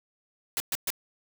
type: noise bursts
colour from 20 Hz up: white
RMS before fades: -29 dBFS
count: 3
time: 0.57-0.903 s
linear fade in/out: 0 ms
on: 31 ms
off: 120 ms
effects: none